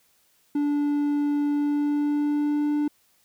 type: tone with pitch glide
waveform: triangle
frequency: 290.7 to 295.3 Hz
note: D4 to D4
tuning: -18 to +10 cents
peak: -19 dBFS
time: 0.55-2.88 s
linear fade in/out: 5 ms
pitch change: +28 cents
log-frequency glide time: 1.5-2.74 s
effects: white hiss -64 dBFS RMS until 3.24 s